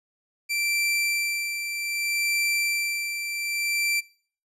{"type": "tone with tremolo", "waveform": "sawtooth", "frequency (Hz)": 2346, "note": "D7", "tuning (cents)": -2, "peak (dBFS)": -19, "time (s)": [0.49, 4.01], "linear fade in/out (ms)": 20, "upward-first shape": "sine", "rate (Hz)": 0.64, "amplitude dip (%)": 55, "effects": ["noise-tail reverb RT60 0.5 s tail -22 dB re dry", "resampled to 32000 Hz"]}